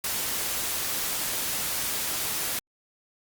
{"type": "noise", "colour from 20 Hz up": "white", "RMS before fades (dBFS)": -29, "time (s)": [0.04, 2.59], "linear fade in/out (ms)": 2, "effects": ["Opus 48 kbps"]}